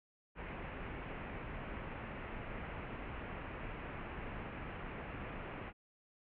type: low-pass noise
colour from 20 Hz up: pink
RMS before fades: -45 dBFS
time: 0.35-5.73 s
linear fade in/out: 50 ms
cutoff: 2700 Hz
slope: 48 dB/octave
effects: none